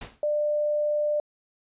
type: noise with exponential decay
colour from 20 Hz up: pink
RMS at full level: -34 dBFS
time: 0.01-0.24 s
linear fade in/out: 5 ms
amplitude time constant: 49 ms
type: tone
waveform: sine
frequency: 596 Hz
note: D5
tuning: 25 cents sharp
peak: -22 dBFS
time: 0.23-1.2 s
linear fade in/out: 2 ms
effects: resampled to 8000 Hz